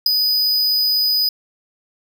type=tone with ADSR envelope; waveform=square; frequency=4978 Hz; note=D#8; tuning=in tune; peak=-7 dBFS; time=0.06-1.29 s; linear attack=5 ms; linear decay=4 ms; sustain=-8 dB; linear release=4 ms; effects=none